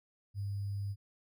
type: tone with sample-and-hold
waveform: sine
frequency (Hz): 100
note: G2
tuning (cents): +35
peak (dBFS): -34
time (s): 0.34-0.96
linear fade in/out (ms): 50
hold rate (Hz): 4900
effects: none